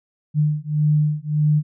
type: beating tone pair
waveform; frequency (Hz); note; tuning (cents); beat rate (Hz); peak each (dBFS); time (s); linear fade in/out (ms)
sine; 149.9 / 151.6; D3 / D#3; +36 / -45; 1.7; -19; 0.34-1.63; 50
effects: none